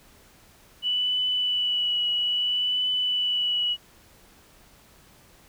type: tone with vibrato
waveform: sine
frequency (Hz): 2960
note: F#7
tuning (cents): 0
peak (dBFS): -22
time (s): 0.82-3.77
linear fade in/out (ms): 50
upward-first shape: triangle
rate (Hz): 0.6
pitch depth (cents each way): 23
effects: pink hiss -55 dBFS RMS until 5.48 s